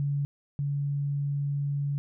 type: tone pair in turn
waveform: sine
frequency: 142.3 / 142.3 Hz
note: C#3 / C#3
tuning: +46 / +46 cents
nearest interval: unison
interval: 0 cents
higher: neither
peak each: -25 / -26 dBFS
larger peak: first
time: 0-0.25 / 0.59-1.98 s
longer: second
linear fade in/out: 0 ms
effects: none